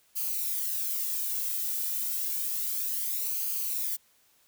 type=noise with flanger; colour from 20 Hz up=violet; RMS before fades=-31 dBFS; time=0.15-3.97 s; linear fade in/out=20 ms; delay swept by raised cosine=0.54 to 1.84 ms; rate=0.3 Hz; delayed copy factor=-0.55; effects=white hiss -65 dBFS RMS until 4.47 s